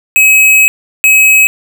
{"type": "tone pair in turn", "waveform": "square", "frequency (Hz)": [2550, 2550], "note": ["D#7", "D#7"], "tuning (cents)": [42, 42], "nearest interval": "unison", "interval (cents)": 0, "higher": "neither", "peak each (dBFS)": -4, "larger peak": "neither", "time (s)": [[0.16, 0.68], [1.04, 1.47]], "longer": "first", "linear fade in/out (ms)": 0, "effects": []}